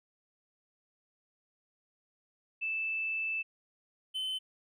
sine / triangle tone pair in turn, 2637 / 3055 Hz, E7 / G7, 0 / -45 cents, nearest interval minor third, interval 255 cents, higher second, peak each -31 / -31 dBFS, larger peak neither, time 2.61-3.43 / 4.14-4.39 s, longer first, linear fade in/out 20 ms, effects none

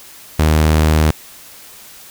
sawtooth tone, 77.78 Hz, D#2, in tune, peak -6 dBFS, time 0.39-1.11 s, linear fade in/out 5 ms, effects white hiss -39 dBFS RMS until 2.1 s

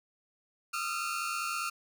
30% pulse tone cluster, 1226 / 1281 / 1371 / 4417 Hz, D#6 / E6 / F6 / C#8, -26 / -50 / -32 / -7 cents, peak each -36 / -38 / -32 / -40 dBFS, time 0.73-1.7 s, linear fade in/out 10 ms, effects none

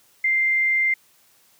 sine tone, 2093 Hz, C7, in tune, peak -17 dBFS, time 0.24-0.94 s, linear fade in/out 5 ms, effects white hiss -58 dBFS RMS until 1.59 s + high-pass 80 Hz 12 dB/octave

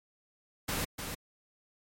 pink noise with echo, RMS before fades -33 dBFS, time 0.68-0.85 s, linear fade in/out 10 ms, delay 300 ms, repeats 1, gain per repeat -6 dB, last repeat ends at 1.15 s, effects MP3 64 kbps

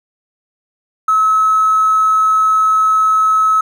triangle tone with hard clipping, 1291 Hz, E6, 37 cents flat, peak -9 dBFS, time 1.08-3.61 s, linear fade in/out 5 ms, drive 3 dB, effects none

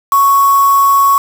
sine tone with quantisation, 1108.7 Hz, C#6, in tune, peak -6 dBFS, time 0.12-1.18 s, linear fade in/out 2 ms, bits 3, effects none

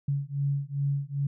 sine beating tone pair, 139.5 / 142 Hz, C#3 / C#3, +11 / +42 cents, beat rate 2.5 Hz, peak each -29 dBFS, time 0.08-1.27 s, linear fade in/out 5 ms, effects none

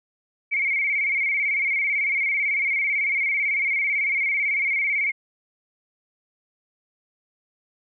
sine tone with vibrato, 2217 Hz, C#7, in tune, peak -20 dBFS, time 0.51-5.12 s, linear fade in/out 20 ms, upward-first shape square, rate 18 Hz, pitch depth 57 cents each way, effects none

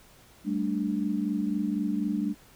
sine chord, G suspended second, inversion none, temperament equal, 196 / 220 / 293.7 Hz, G3 / A3 / D4, 0 / 0 / 0 cents, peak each -30 dBFS, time 0.44-2.35 s, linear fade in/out 50 ms, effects pink hiss -56 dBFS RMS until 2.55 s

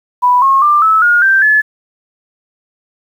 sine tone with pitch steps, 987.8 / 1083.4 / 1188.3 / 1303.4 / 1429.6 / 1568 / 1719.9 Hz, B5 / C#6 / D6 / E6 / F6 / G6 / A6, 0 / -40 / +20 / -20 / +40 / 0 / -40 cents, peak -6 dBFS, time 0.22-1.62 s, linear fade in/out 20 ms, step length 200 ms, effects 7-bit

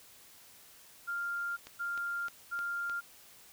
sine tone bursts, 1396.9 Hz, F6, in tune, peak -33 dBFS, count 3, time 1.07-3.01 s, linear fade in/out 20 ms, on 500 ms, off 220 ms
click train, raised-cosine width 0.2 ms, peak -29 dBFS, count 5, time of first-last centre 1.67-2.897 s, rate 3.26 Hz
effects white hiss -57 dBFS RMS until 3.52 s

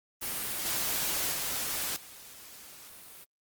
white noise with level steps, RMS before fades -34 / -31 / -33 / -49 dBFS, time 0.21-3.25 s, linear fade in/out 20 ms, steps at 0.65 / 1.32 / 1.96 s, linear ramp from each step 5 ms, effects Opus 32 kbps

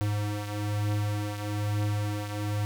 square beating tone pair, 103.8 / 104.9 Hz, G#2 / G#2, 0 / +18 cents, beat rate 1.1 Hz, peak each -29 / -35 dBFS, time 0.01-2.65 s, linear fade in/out 0 ms, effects none

